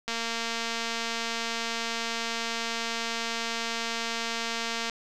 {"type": "click train", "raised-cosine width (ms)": 0.2, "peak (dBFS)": -14, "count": 1109, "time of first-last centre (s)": [0.08, 4.897], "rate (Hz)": 230, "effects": []}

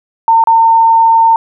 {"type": "tone with dropouts", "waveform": "sine", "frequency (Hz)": 908, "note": "A#5", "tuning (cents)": -46, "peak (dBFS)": -4, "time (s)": [0.28, 1.36], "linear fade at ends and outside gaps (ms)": 1, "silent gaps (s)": [0.439, 0.472], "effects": []}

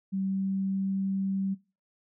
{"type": "tone with pitch glide", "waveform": "sine", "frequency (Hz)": [192.5, 193.62], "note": ["G3", "G3"], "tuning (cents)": [-31, -21], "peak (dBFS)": -27, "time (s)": [0.12, 1.55], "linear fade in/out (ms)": 20, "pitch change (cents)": 10, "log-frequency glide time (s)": [0.24, 0.92], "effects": ["noise-tail reverb RT60 0.3 s tail -20 dB re dry"]}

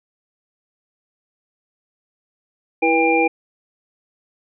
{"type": "tone cluster", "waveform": "sine", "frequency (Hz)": [328.9, 484.7, 805, 2387], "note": ["E4", "B4", "G5", "D7"], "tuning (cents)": [-4, -32, 46, 28], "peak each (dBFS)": -19, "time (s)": [2.82, 3.28], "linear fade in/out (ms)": 10, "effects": []}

